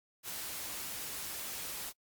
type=noise; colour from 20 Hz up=white; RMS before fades=-41 dBFS; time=0.23-1.93 s; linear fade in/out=50 ms; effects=noise-tail reverb RT60 0.1 s tail -26 dB re dry + Opus 48 kbps